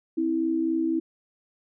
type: tone pair together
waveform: sine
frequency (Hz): 262.2 / 326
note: C4 / E4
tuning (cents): +4 / -19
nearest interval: major third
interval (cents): 377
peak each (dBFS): -29 / -23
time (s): 0.17-1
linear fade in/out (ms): 10
effects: none